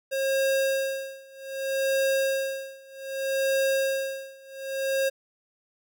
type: tone with tremolo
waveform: square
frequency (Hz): 539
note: C#5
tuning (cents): -49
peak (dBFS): -22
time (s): 0.11-5.1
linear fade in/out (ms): 20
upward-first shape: sine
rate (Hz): 0.64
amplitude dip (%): 95
effects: none